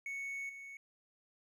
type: tone with level steps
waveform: triangle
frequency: 2216 Hz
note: C#7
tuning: 1 cent flat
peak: -37 / -45 dBFS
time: 0.06-0.77 s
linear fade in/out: 2 ms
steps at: 0.49 s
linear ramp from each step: 5 ms
effects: none